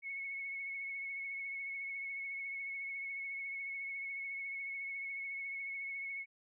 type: tone with vibrato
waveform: sine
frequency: 2200 Hz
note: C#7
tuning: 14 cents flat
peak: -39 dBFS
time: 0.02-6.26 s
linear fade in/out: 50 ms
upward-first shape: triangle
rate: 14 Hz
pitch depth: 26 cents each way
effects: none